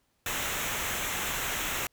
pink noise with comb filter, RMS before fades -32 dBFS, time 0.26-1.87 s, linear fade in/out 2 ms, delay 0.21 ms, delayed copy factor -0.65, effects pink hiss -73 dBFS RMS until 1.92 s

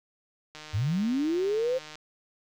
click train, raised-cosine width 0.2 ms, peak -26 dBFS, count 216, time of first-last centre 0.55-1.955 s, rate 153 Hz
sine linear sweep, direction up, 87.9 to 529 Hz, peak -24 dBFS, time 0.73-1.79 s, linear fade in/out 20 ms
effects 10-bit

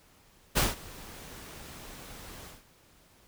pink noise with ADSR envelope, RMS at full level -23 dBFS, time 0.55-2.64 s, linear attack 27 ms, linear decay 170 ms, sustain -23 dB, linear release 180 ms, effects pink hiss -61 dBFS RMS until 3.27 s

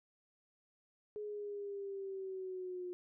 sine linear sweep, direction down, 421.9 to 356.9 Hz, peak -40 dBFS, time 1.16-2.93 s, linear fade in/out 0 ms, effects none

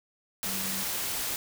sine tone in noise, 191.4 Hz, G3, 41 cents flat, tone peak -39 dBFS, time 0.46-0.83 s, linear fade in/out 0 ms, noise white, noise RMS -32 dBFS, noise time 0.43-1.36 s, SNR -10 dB, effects none

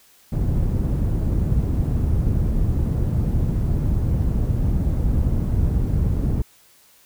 white low-pass noise, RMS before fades -20 dBFS, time 0.32-6.42 s, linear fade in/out 5 ms, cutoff 110 Hz, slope 12 dB/octave, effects white hiss -54 dBFS RMS until 7.05 s

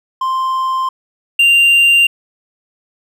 triangle tone pair in turn, 1046.5 / 2782 Hz, C6 / F7, 0 / -7 cents, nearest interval octave + perfect fourth, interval 1693 cents, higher second, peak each -12 / -5 dBFS, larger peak second, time 0.21-0.89 / 1.39-2.07 s, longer neither, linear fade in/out 5 ms, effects none

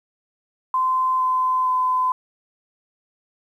sine tone with pitch steps, 1032 / 1024.9 / 1017.8 Hz, C6 / C6 / C6, -24 / -36 / -48 cents, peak -17 dBFS, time 0.74-2.12 s, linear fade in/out 2 ms, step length 460 ms, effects 9-bit

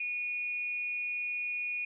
sine tone with amplitude modulation, 2454 Hz, D#7, 25 cents flat, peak -30 dBFS, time 0-1.85 s, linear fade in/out 5 ms, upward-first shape sine, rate 261 Hz, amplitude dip 40%, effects none

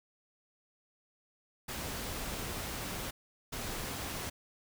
pink noise bursts at uneven times, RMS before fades -39 dBFS, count 2, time 1.68-3.11 / 3.52-4.3 s, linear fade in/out 10 ms, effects none

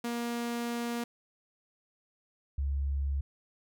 sawtooth / sine tone pair in turn, 236.7 / 69.54 Hz, A#3 / C#2, +27 / +6 cents, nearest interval octave + major sixth, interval 2121 cents, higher first, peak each -28 dBFS, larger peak neither, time 0.04-1.04 / 2.58-3.21 s, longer first, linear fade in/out 5 ms, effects none

